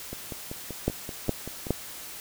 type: two click trains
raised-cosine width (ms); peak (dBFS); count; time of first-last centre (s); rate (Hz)
2; -10 / -22; 3 / 9; 0.88-1.706 / 0.13-1.668; 2.42 / 5.2
effects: white hiss -41 dBFS RMS until 2.2 s